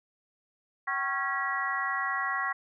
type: harmonic tone with a mistuned harmonic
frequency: 275.4 Hz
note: C#4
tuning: 11 cents flat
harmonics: 3 / 4 / 5 / 6 / 7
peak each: -37 / -32 / -37 / -36 / -32 dBFS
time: 0.87-2.53 s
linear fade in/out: 10 ms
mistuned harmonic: 3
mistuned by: -120 cents
effects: none